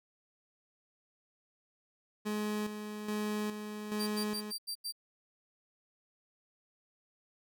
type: tone with tremolo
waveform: 30% pulse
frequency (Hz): 210.9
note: G#3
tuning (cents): +27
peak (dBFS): -30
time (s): 2.25-4.52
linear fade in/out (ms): 20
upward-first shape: square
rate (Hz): 1.2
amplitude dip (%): 55
type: tone bursts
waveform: sawtooth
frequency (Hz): 4699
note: D8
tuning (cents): 0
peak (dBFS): -33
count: 6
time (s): 3.99-4.924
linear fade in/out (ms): 20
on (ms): 84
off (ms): 86
effects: none